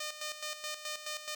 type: tone with tremolo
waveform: 5% pulse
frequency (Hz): 608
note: D#5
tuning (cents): -40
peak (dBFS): -25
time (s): 0-1.35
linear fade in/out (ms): 5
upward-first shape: square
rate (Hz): 4.7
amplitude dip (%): 65
effects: none